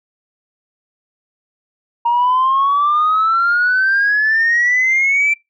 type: exponential sweep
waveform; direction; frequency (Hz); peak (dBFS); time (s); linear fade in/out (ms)
sine; up; 936 to 2349; -10; 2.05-5.34; 10
effects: noise-tail reverb RT60 0.2 s tail -25 dB re dry + tanh soft clip ceiling -8 dBFS

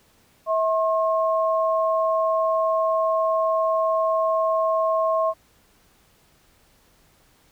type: tone pair together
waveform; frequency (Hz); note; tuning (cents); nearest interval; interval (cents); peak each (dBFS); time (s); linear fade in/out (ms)
sine; 647.4 / 1075; E5 / C6; -31 / +47; major sixth; 878; -20 / -23; 0.46-5.34; 50
effects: pink hiss -59 dBFS RMS until 7.51 s

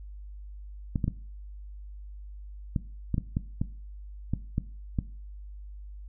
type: clicks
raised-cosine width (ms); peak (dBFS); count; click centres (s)
5; -14; 11; 0.958 / 1.042 / 1.08 / 2.762 / 3.143 / 3.181 / 3.369 / 3.615 / 4.336 / 4.581 / 4.988
effects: noise-tail reverb RT60 0.4 s tail -17 dB re dry + added 50 Hz sine -40 dBFS peak until 6.08 s

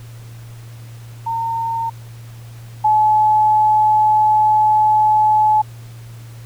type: tone pair in turn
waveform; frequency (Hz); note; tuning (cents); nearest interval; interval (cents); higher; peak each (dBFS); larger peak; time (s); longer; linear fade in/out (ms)
sine; 912 / 856.8; A#5 / A5; -38 / -46; minor second; 108; first; -18 / -10; second; 1.26-1.9 / 2.84-5.62; second; 10
effects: added 116 Hz sine -33 dBFS peak until 6.45 s + pink hiss -46 dBFS RMS until 6.45 s

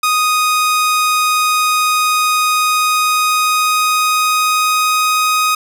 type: tone with pitch glide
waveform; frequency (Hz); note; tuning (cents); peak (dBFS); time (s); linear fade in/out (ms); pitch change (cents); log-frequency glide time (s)
sawtooth; 1244.5 to 1251.7; D#6 to D#6; 0 to +10; -8; 0.03-5.55; 5; +10; 2.53-5.2
effects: none

